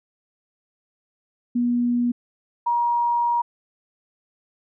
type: tone pair in turn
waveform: sine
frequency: 241.6 / 950.3 Hz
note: B3 / A#5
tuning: -38 / +33 cents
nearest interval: 2 octaves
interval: 2371 cents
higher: second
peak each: -18 dBFS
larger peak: neither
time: 1.55-2.12 / 2.66-3.42 s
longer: second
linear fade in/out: 10 ms
effects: none